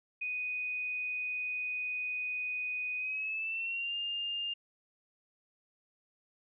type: tone with pitch glide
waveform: sine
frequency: 2489 to 2810 Hz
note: D#7 to F7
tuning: 0 to +10 cents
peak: -33 dBFS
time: 0.21-4.54 s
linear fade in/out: 10 ms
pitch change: +210 cents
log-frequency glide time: 2.97-3.95 s
effects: none